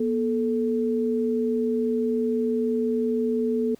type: tone pair together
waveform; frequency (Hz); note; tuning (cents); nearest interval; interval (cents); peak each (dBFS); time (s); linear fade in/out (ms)
sine; 240.5 / 437; B3 / A4; -46 / -12; minor seventh; 1034; -24; 0-3.75; 5
effects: pink hiss -58 dBFS RMS until 3.79 s